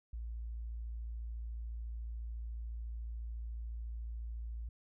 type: tone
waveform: sine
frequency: 57 Hz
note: A#1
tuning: 38 cents flat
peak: -39 dBFS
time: 0.13-4.69 s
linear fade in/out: 5 ms
effects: none